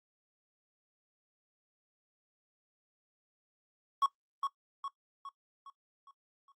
triangle tone with echo, 1108.7 Hz, C#6, in tune, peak -22 dBFS, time 4.02-4.06 s, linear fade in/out 2 ms, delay 410 ms, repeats 6, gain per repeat -6 dB, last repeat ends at 6.52 s, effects noise-tail reverb RT60 0.1 s tail -18 dB re dry + Opus 32 kbps

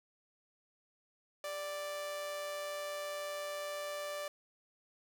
sawtooth tone with amplitude modulation, 587.3 Hz, D5, in tune, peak -33 dBFS, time 1.44-4.28 s, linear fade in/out 2 ms, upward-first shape sine, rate 179 Hz, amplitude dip 35%, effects none

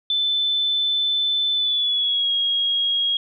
sine tone with pitch glide, 3520 to 3284 Hz, A7 to G#7, 0 to -20 cents, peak -18 dBFS, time 0.1-3.17 s, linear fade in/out 2 ms, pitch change -120 cents, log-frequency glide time 1.54-2.32 s, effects none

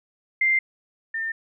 sine tone pair in turn, 2093 / 1804.6 Hz, C7 / A6, 0 / +43 cents, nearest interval minor third, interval 257 cents, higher first, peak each -17 / -25 dBFS, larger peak first, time 0.41-0.59 / 1.14-1.32 s, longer neither, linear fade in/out 5 ms, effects none

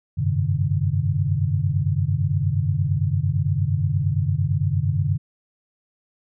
sine tone cluster, 92.8 / 101.5 / 132.8 / 151 Hz, F#2 / G#2 / C3 / D3, +6 / -39 / +26 / +48 cents, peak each -24 dBFS, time 0.17-5.18 s, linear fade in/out 20 ms, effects none

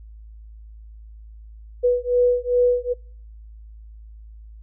sine beating tone pair, 490 / 492.5 Hz, B4 / B4, -14 / -5 cents, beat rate 2.5 Hz, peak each -19 dBFS, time 1.83-2.94 s, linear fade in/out 20 ms, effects noise-tail reverb RT60 0.5 s tail -26 dB re dry + added 54 Hz sine -39 dBFS peak until 4.62 s

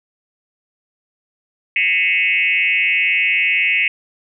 sine tone with frequency modulation, 2380 Hz, D7, 22 cents sharp, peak -13 dBFS, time 1.76-3.88 s, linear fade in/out 2 ms, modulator 178 Hz, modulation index 2, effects none

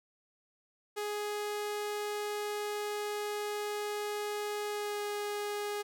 sawtooth tone with pitch glide, 416.4 to 413.3 Hz, G#4 to G#4, +5 to -8 cents, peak -30 dBFS, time 0.96-5.83 s, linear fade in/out 20 ms, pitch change -13 cents, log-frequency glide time 4.69-5.01 s, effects none

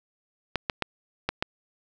clicks, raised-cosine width 0.3 ms, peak -9 dBFS, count 5, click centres 0.557 / 0.698 / 0.823 / 1.29 / 1.425 s, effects none

